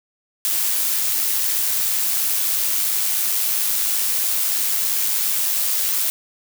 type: noise with amplitude modulation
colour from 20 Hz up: blue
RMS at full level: -19 dBFS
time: 0.45-6.1 s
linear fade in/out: 0 ms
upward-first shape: sine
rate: 103 Hz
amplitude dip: 30%
effects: none